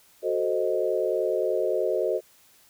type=chord; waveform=sine; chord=F# diminished seventh; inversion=none; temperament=equal; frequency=370 / 440 / 523.3 / 622.3 Hz; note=F#4 / A4 / C5 / Eb5; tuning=0 / 0 / 0 / 0 cents; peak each=-28 dBFS; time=0.22-2.21 s; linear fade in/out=50 ms; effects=white hiss -58 dBFS RMS until 2.69 s